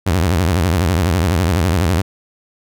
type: tone with vibrato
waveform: sawtooth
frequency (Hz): 87.31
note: F2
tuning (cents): 0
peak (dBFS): -9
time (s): 0.06-2.02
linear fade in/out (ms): 10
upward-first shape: sine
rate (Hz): 12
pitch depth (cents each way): 210
effects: none